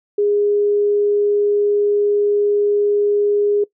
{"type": "tone", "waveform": "sine", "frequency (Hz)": 411.3, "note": "G#4", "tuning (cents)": -17, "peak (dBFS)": -13, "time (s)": [0.18, 3.64], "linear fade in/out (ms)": 5, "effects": ["noise-tail reverb RT60 0.1 s tail -20 dB re dry"]}